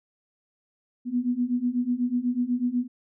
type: beating tone pair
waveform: sine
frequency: 240.9 / 249 Hz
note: B3 / B3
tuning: -43 / +14 cents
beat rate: 8.1 Hz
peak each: -27 / -25 dBFS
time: 1.05-2.88 s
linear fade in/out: 50 ms
effects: none